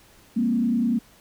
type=tone with frequency modulation; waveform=sine; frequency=234.7 Hz; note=A#3; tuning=12 cents sharp; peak=-19 dBFS; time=0.36-0.99 s; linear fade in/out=10 ms; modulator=30.1 Hz; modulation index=0.91; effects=pink hiss -54 dBFS RMS until 1.2 s